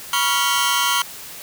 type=tone cluster; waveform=sawtooth; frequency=974 / 1113 / 1391 / 3119 Hz; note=B5 / C#6 / F6 / G7; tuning=-24 / +7 / -7 / -9 cents; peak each=-19 dBFS; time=0.13-1.02 s; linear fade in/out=2 ms; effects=white hiss -36 dBFS RMS until 1.42 s